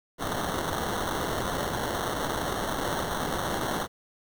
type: noise with sample-and-hold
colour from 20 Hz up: white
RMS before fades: -30 dBFS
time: 0.18-3.88 s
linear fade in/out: 50 ms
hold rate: 2450 Hz
effects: none